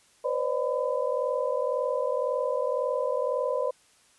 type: tone cluster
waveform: sine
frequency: 496.1 / 538 / 598 / 1005 Hz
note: B4 / C5 / D5 / B5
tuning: +8 / +48 / +31 / +30 cents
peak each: -29 / -30 / -30 / -34 dBFS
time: 0.24-3.71 s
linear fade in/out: 10 ms
effects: white hiss -61 dBFS RMS until 4.18 s + resampled to 24000 Hz